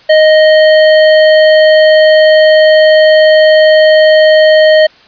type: tone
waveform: square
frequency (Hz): 622.3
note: D#5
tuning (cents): 0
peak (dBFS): -3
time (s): 0.09-4.87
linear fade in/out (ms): 10
effects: white hiss -41 dBFS RMS until 5.07 s + resampled to 11025 Hz